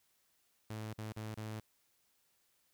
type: tone with dropouts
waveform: sawtooth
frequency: 108.7 Hz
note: A2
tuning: 21 cents flat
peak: -37 dBFS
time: 0.7-1.6 s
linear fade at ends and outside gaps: 5 ms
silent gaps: 0.934-0.982 / 1.124-1.163 / 1.345-1.373 s
effects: white hiss -75 dBFS RMS until 2.73 s